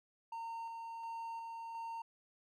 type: tone with tremolo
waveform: triangle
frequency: 916 Hz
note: A#5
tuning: 31 cents flat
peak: -39 dBFS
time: 0.32-2.02 s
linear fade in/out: 5 ms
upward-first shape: square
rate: 1.4 Hz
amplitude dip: 25%
effects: none